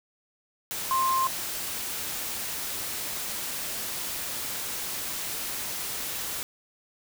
sine tone in noise, 1053 Hz, C6, 11 cents sharp, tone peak -22 dBFS, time 0.91-1.27 s, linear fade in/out 0 ms, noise white, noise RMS -33 dBFS, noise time 0.71-6.43 s, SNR +8 dB, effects none

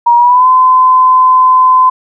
sine tone with pitch glide, 949 to 1023 Hz, A#5 to C6, +31 to -39 cents, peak -3 dBFS, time 0.06-1.9 s, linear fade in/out 10 ms, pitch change +130 cents, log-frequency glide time 0.16-0.47 s, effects none

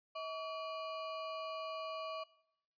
square ring-modulated tone, 890 Hz, A5, 20 cents sharp, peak -38 dBFS, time 0.15-2.24 s, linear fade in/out 10 ms, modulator 249 Hz, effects noise-tail reverb RT60 0.8 s tail -20 dB re dry + resampled to 11025 Hz

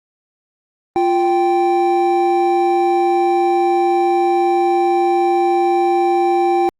triangle tone pair together, 349.2 / 782.3 Hz, F4 / G5, 0 / -4 cents, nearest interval octave + major second, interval 1396 cents, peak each -13 dBFS, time 0.96-6.69 s, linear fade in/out 0 ms, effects Opus 24 kbps

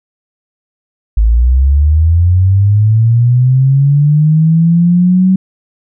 sine linear sweep, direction up, 52 to 189.7 Hz, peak -5 dBFS, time 1.17-5.36 s, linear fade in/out 5 ms, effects none

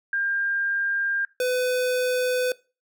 sine / square tone pair in turn, 1601 / 502.2 Hz, G6 / B4, +36 / +29 cents, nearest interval octave + minor sixth, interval 2007 cents, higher first, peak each -22 dBFS, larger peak neither, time 0.13-1.25 / 1.4-2.52 s, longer neither, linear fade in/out 2 ms, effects noise-tail reverb RT60 0.3 s tail -21 dB re dry

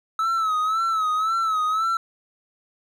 triangle tone with vibrato, 1297 Hz, E6, 28 cents flat, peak -18 dBFS, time 0.19-1.97 s, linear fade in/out 2 ms, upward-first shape sine, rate 1.9 Hz, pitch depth 72 cents each way, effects none

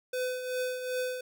square tone with tremolo, 505 Hz, B4, 39 cents sharp, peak -29 dBFS, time 0.13-1.21 s, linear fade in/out 5 ms, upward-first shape triangle, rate 2.6 Hz, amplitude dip 60%, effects none

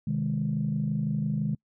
sine chord, Ab major, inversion first, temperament just, 129.78 / 155.74 / 207.7 Hz, C3 / Eb3 / Ab3, -14 / +2 / 0 cents, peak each -31 / -28 / -29 dBFS, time 0.07-1.55 s, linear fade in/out 5 ms, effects noise-tail reverb RT60 0.1 s tail -26 dB re dry + tanh soft clip ceiling -17 dBFS

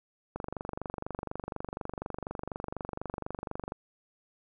click train, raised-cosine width 1 ms, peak -21 dBFS, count 82, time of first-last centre 0.36-3.721 s, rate 24.1 Hz, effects none

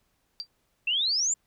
sine tone with exponential decay, 4699 Hz, D8, in tune, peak -27 dBFS, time 0.4-0.47 s, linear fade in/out 0 ms, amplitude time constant 15 ms
sine exponential sweep, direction up, 2637 to 7459 Hz, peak -23 dBFS, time 0.87-1.34 s, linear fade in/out 5 ms
effects pink hiss -72 dBFS RMS until 1.46 s

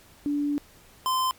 sine / square tone pair in turn, 290 / 1033.4 Hz, D4 / C6, -22 / -22 cents, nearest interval octave + minor seventh, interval 2200 cents, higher second, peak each -23 dBFS, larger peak neither, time 0.26-0.58 / 1.06-1.31 s, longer first, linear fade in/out 0 ms, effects pink hiss -54 dBFS RMS until 1.38 s + MP3 96 kbps

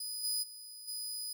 20% pulse tone with level steps, 4978 Hz, D#8, in tune, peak -32 / -26 / -41 / -32 dBFS, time 0-1.33 s, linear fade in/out 5 ms, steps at 0.23 / 0.42 / 0.87 s, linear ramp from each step 20 ms, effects none

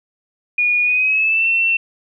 sine tone with pitch glide, 2446 to 2698 Hz, D#7 to E7, -30 to +40 cents, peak -13 dBFS, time 0.58-1.77 s, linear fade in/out 5 ms, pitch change +170 cents, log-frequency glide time 0.83-1.48 s, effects none

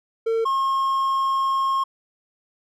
triangle tone pair in turn, 452.9 / 1077.2 Hz, A#4 / C#6, -50 / -50 cents, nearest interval octave + minor third, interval 1500 cents, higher second, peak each -17 dBFS, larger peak neither, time 0.26-0.45 / 0.45-1.84 s, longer second, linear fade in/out 10 ms, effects none

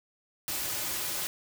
white noise with comb filter, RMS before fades -33 dBFS, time 0.48-1.27 s, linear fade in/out 0 ms, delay 4.4 ms, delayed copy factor -0.5, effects none

